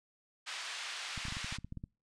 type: band-pass noise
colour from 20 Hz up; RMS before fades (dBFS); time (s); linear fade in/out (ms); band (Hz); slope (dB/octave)
white; -42; 0.46-1.58; 20; 1200 to 3900; 12
type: clicks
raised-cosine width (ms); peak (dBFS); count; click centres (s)
5; -30; 12; 1.177 / 1.253 / 1.283 / 1.324 / 1.369 / 1.445 / 1.525 / 1.586 / 1.646 / 1.724 / 1.773 / 1.839
effects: noise-tail reverb RT60 0.3 s tail -26 dB re dry + resampled to 22050 Hz